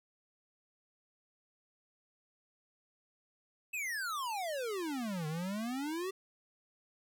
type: exponential two-way sweep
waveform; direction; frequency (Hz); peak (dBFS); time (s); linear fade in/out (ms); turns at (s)
square; down then up; 2657 to 150 to 392.9; -36; 3.73-6.11; 10; 5.27
effects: none